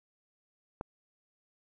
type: click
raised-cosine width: 1 ms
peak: -22 dBFS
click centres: 0.811 s
effects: none